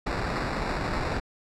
pink noise with sample-and-hold, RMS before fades -29 dBFS, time 0.06-1.2 s, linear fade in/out 10 ms, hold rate 3150 Hz, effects low-pass 5000 Hz 12 dB/octave

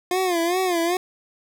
25% pulse tone with vibrato, 354.1 Hz, F4, 24 cents sharp, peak -16 dBFS, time 0.11-0.97 s, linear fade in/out 2 ms, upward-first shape sine, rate 2.5 Hz, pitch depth 110 cents each way, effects none

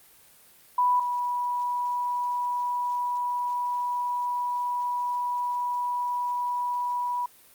sine tone pair in turn, 987.8 / 977.6 Hz, B5 / B5, 0 / -18 cents, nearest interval unison, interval 18 cents, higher first, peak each -19 / -25 dBFS, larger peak first, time 0.78-1 / 1-7.26 s, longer second, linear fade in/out 5 ms, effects white hiss -55 dBFS RMS until 7.54 s + Opus 32 kbps

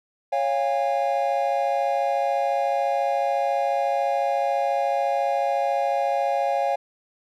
triangle chord, Db major, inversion none, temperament equal with one note detuned, 554.4 / 698.5 / 812.6 Hz, Db5 / F5 / Ab5, 0 / 0 / -38 cents, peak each -23 dBFS, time 0.32-6.76 s, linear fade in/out 10 ms, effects none

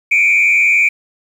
sine tone with frequency modulation, 2349 Hz, D7, in tune, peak -7 dBFS, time 0.11-0.89 s, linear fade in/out 10 ms, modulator 90.7 Hz, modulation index 1.2, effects tanh soft clip ceiling -6 dBFS + 7-bit

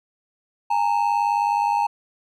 triangle ring-modulated tone, 873 Hz, A5, 14 cents flat, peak -13 dBFS, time 0.7-1.87 s, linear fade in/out 10 ms, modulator 49.7 Hz, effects none

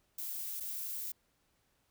violet noise with dropouts, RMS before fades -40 dBFS, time 0.18-1.12 s, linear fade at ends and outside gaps 5 ms, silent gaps 0.601-0.605 s, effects pink hiss -75 dBFS RMS until 1.9 s

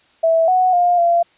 sine tone with pitch steps, 655 / 739 / 707 / 686 Hz, E5 / F#5 / F5 / F5, -11 / -2 / +21 / -31 cents, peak -11 dBFS, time 0.23-1.23 s, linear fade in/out 10 ms, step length 250 ms, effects white hiss -55 dBFS RMS until 1.37 s + resampled to 8000 Hz

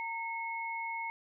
sine tone pair together, 919 / 2182 Hz, A#5 / C#7, -25 / -28 cents, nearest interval octave + minor third, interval 1497 cents, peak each -37 / -38 dBFS, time 0-1.1 s, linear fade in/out 0 ms, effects none

